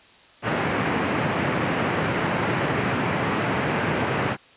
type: band-pass noise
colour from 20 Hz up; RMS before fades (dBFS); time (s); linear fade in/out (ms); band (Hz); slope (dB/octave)
pink; -24; 0.42-4.37; 50; 110 to 2500; 24
effects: white hiss -51 dBFS RMS until 4.56 s + resampled to 8000 Hz